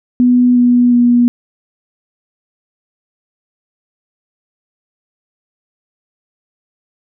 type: tone with pitch steps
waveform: sine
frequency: 246.9 / 244.2 / 241.5 Hz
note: B3 / B3 / B3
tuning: 0 / -19 / -39 cents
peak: -6 dBFS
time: 0.2-1.28 s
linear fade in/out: 0 ms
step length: 360 ms
effects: none